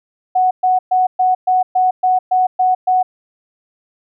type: tone bursts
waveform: sine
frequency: 740 Hz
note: F#5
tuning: in tune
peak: -10 dBFS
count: 10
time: 0.35-3.03 s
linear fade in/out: 10 ms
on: 160 ms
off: 120 ms
effects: none